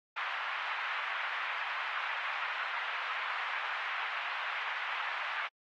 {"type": "band-pass noise", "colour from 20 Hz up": "pink", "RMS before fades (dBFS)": -37, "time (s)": [0.16, 5.48], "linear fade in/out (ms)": 10, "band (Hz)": [1000, 2600], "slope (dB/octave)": 24, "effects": ["AAC 32 kbps"]}